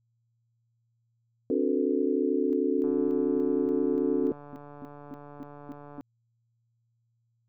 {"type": "chord", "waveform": "sine", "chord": "D dominant seventh", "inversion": "third", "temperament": "just", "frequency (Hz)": [264.3, 293.7, 367.1, 440.5], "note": ["C4", "D4", "F#4", "A4"], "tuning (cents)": [18, 0, -14, 2], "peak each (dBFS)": -29, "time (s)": [1.5, 4.32], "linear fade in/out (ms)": 2}
{"type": "tone with exponential decay", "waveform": "sine", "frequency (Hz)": 491.2, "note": "B4", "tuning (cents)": -9, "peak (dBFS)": -33, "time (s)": [1.51, 4.46], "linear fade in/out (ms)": 2, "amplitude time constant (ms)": 640}
{"type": "tone bursts", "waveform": "sine", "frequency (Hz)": 277.2, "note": "C#4", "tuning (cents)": 0, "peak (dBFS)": -37, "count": 13, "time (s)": [2.5, 6.01], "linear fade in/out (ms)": 0, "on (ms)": 30, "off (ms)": 260}
{"type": "click train", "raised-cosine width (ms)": 1, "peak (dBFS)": -33, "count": 460, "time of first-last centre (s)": [2.84, 6.006], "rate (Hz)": 145}
{"effects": ["added 116 Hz sine -70 dBFS peak until 7.48 s"]}